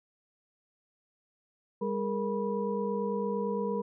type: tone cluster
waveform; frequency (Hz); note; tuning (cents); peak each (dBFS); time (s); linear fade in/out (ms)
sine; 201 / 420.4 / 469.2 / 977; G3 / G#4 / A#4 / B5; +44 / +21 / +11 / -19; -33 / -36 / -32 / -38; 1.81-3.82; 10
effects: none